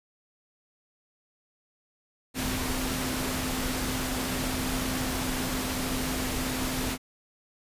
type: tone in noise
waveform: sine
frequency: 257.2 Hz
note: C4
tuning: 30 cents flat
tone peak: -33 dBFS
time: 2.34-6.98 s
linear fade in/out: 50 ms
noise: pink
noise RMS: -31 dBFS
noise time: 2.34-6.98 s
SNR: -5 dB
effects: resampled to 32000 Hz